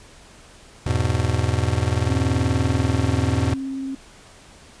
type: chord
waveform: square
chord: E major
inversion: none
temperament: just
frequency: 82.41 / 103.01 / 123.61 Hz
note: E2 / G#2 / B2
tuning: 0 / -14 / +2 cents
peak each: -24 dBFS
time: 0.86-3.54 s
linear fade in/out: 5 ms
type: tone with vibrato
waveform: sine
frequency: 268.7 Hz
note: C4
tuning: 46 cents sharp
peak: -25 dBFS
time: 2.08-3.95 s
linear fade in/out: 5 ms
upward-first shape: triangle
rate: 19 Hz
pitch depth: 17 cents each way
effects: pink hiss -47 dBFS RMS until 4.8 s + resampled to 22050 Hz